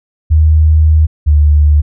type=tone pair in turn; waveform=sine; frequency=78 / 74.37 Hz; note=D#2 / D2; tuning=+5 / +22 cents; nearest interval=minor second; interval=83 cents; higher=first; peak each=-4 dBFS; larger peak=neither; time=0.3-1.07 / 1.26-1.82 s; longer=first; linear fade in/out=20 ms; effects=none